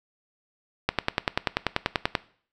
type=click train; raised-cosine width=0.3 ms; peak=-5 dBFS; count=14; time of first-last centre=0.89-2.152 s; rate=10.3 Hz; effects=noise-tail reverb RT60 0.5 s tail -19 dB re dry